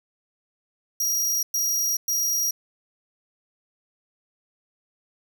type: tone bursts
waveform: sawtooth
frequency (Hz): 5710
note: F8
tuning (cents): +37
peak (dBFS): -19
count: 3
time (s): 1-2.51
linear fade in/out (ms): 5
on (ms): 430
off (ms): 110
effects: none